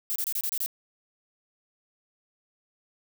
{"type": "noise bursts", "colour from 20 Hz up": "violet", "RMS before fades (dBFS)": -29, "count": 7, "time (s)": [0.1, 0.661], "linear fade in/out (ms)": 0, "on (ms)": 57, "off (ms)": 27, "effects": []}